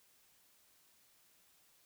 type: silence
effects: white hiss -69 dBFS RMS until 1.85 s